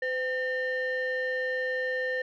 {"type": "tone pair together", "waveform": "sine", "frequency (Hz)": [510, 1811.7], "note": ["C5", "A#6"], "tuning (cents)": [-44, -50], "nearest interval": "octave + minor seventh", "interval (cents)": 2194, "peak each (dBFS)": -28, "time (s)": [0.02, 2.22], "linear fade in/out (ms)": 5, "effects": ["tanh soft clip ceiling -24 dBFS"]}